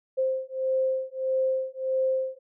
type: beating tone pair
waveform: sine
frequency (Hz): 523.3 / 524.9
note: C5 / C5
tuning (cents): 0 / +5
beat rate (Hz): 1.6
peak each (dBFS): -27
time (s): 0.17-2.39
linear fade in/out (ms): 20
effects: none